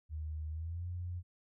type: tone with pitch glide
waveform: sine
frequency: 77.5 to 88.51 Hz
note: D#2 to F2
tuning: -6 to +24 cents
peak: -37 dBFS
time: 0.09-1.23 s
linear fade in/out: 50 ms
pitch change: +230 cents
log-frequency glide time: 0.5-0.86 s
effects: none